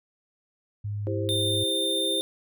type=tone with pitch glide; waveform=sine; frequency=103.2 to 102.55 Hz; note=G#2 to G#2; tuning=-10 to -21 cents; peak=-28 dBFS; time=0.84-1.64 s; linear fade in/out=10 ms; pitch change=-11 cents; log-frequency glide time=1.01-1.15 s
type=chord; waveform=sine; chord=C major; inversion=first; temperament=equal with one note detuned; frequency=329.6 / 396.1 / 523.3 Hz; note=E4 / G4 / C5; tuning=0 / +18 / 0 cents; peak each=-32 dBFS; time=1.07-2.21 s; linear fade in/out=0 ms
type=tone; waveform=square; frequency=3614 Hz; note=A7; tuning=46 cents sharp; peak=-26 dBFS; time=1.29-2.21 s; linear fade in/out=0 ms
effects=none

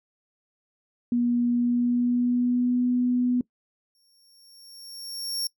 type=tone with pitch glide; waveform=sine; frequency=240.7 to 247.3 Hz; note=B3 to B3; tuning=-44 to +3 cents; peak=-20 dBFS; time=1.12-3.41 s; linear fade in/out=2 ms; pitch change=+47 cents; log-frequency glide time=1.5-2.83 s
type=tone with exponential growth; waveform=sawtooth; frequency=5510 Hz; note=F8; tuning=24 cents flat; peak=-23 dBFS; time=3.95-5.47 s; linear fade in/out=1 ms; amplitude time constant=330 ms
effects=noise-tail reverb RT60 0.1 s tail -21 dB re dry

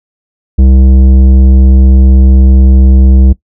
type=tone with tanh clipping; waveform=triangle; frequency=65.41 Hz; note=C2; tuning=in tune; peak=-3 dBFS; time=0.58-3.33 s; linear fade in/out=10 ms; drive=16 dB; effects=noise-tail reverb RT60 0.1 s tail -19 dB re dry

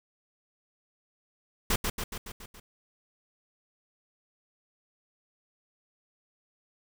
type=noise with echo; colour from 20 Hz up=pink; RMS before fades=-25 dBFS; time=1.7-1.76 s; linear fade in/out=5 ms; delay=140 ms; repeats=6; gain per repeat=-4 dB; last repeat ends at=2.6 s; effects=none

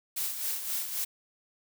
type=noise with tremolo; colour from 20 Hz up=blue; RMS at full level=-31 dBFS; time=0.16-1.05 s; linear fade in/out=10 ms; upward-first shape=sine; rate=3.8 Hz; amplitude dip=55%; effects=none

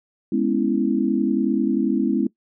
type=chord; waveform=sine; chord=C# minor seventh; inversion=second; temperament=equal; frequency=207.7 / 246.9 / 277.2 / 329.6 Hz; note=G#3 / B3 / C#4 / E4; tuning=0 / 0 / 0 / 0 cents; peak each=-23 dBFS; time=0.32-2.27 s; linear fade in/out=5 ms; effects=noise-tail reverb RT60 0.1 s tail -20 dB re dry

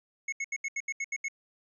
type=tone bursts; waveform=square; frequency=2186 Hz; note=C#7; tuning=25 cents flat; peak=-31 dBFS; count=9; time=0.28-1.284 s; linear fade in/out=5 ms; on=44 ms; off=76 ms; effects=resampled to 22050 Hz

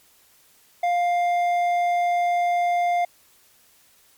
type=tone with hard clipping; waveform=sine; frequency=702 Hz; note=F5; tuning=9 cents sharp; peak=-20 dBFS; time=0.83-3.05 s; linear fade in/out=5 ms; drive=6 dB; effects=white hiss -57 dBFS RMS until 4.17 s + MP3 96 kbps

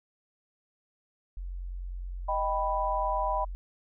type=tone; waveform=sine; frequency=44.83 Hz; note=F1; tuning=46 cents sharp; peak=-34 dBFS; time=1.37-3.55 s; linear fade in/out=0 ms
type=chord; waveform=sine; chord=Eb augmented; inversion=none; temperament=equal; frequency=622.3 / 784 / 987.8 Hz; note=Eb5 / G5 / B5; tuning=0 / 0 / 0 cents; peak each=-32 / -32 / -29 dBFS; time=2.28-3.45 s; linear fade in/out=10 ms
effects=none

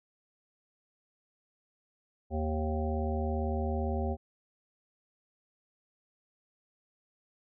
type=harmonic tone; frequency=77.78 Hz; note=D#2; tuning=in tune; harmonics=1 / 3 / 5 / 7 / 9 / 10; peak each=-31 / -36 / -38 / -39 / -41 / -41 dBFS; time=2.3-4.17 s; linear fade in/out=50 ms; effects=none

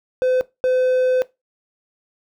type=tone bursts at uneven times; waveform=triangle; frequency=510 Hz; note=C5; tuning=44 cents flat; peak=-13 dBFS; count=2; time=0.22-0.41 / 0.64-1.22 s; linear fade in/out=0 ms; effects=noise-tail reverb RT60 0.2 s tail -18 dB re dry

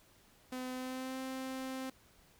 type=tone with pitch glide; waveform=sawtooth; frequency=254.8 to 262.1 Hz; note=C4 to C4; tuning=-46 to +3 cents; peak=-35 dBFS; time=0.52-1.9 s; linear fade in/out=5 ms; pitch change=+49 cents; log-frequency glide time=0.73-1.19 s; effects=pink hiss -65 dBFS RMS until 2.39 s

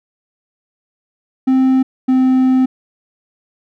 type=tone pair in turn; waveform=triangle; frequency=261.6 / 258.9 Hz; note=C4 / C4; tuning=0 / -18 cents; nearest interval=unison; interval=18 cents; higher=first; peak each=-7 dBFS; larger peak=neither; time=1.47-1.83 / 2.08-2.66 s; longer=second; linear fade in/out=10 ms; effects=none

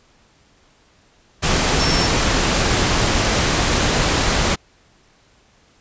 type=tone in noise; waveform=sine; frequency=5420 Hz; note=E8; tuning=47 cents sharp; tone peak=-22 dBFS; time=1.79-2.08 s; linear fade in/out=20 ms; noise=pink; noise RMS=-17 dBFS; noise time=1.42-4.56 s; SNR=-8 dB; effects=pink hiss -55 dBFS RMS until 5.8 s + resampled to 16000 Hz

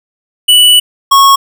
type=tone pair in turn; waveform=square; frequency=2960 / 1099.8 Hz; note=F#7 / C#6; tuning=0 / -14 cents; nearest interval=octave + perfect fourth; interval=1714 cents; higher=first; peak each=-3 dBFS; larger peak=neither; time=0.48-0.8 / 1.11-1.36 s; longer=first; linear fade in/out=10 ms; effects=none

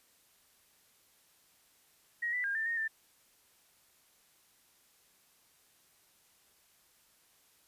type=tone with pitch steps; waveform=sine; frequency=1891 / 1980 / 1613 / 1783 / 1851 / 1781 Hz; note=A#6 / B6 / G6 / A6 / A#6 / A6; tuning=+24 / +4 / +49 / +22 / -13 / +21 cents; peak=-31 dBFS; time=2.22-2.88 s; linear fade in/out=10 ms; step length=110 ms; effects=white hiss -67 dBFS RMS until 7.67 s + resampled to 32000 Hz

